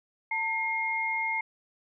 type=tone pair together; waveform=sine; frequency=898 / 2136 Hz; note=A5 / C7; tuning=+35 / +35 cents; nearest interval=octave + minor third; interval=1500 cents; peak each=-32 / -28 dBFS; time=0.31-1.41 s; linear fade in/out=5 ms; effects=none